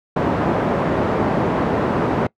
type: band-pass noise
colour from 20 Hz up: pink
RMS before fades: -19 dBFS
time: 0.16-2.27 s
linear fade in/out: 5 ms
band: 150 to 970 Hz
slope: 12 dB/octave
effects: noise-tail reverb RT60 0.1 s tail -23 dB re dry